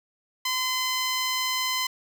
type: tone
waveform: 10% pulse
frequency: 1025 Hz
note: C6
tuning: 36 cents flat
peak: -16 dBFS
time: 0.45-1.87 s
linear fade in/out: 5 ms
effects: none